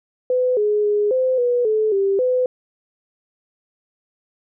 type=tone with pitch steps; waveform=sine; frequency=504 / 419.1 / 415.3 / 515 / 487.3 / 432.8 / 393 / 505 Hz; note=B4 / G#4 / G#4 / C5 / B4 / A4 / G4 / B4; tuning=+35 / +16 / 0 / -28 / -23 / -29 / +4 / +39 cents; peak=-15 dBFS; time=0.3-2.46 s; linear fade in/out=2 ms; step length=270 ms; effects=none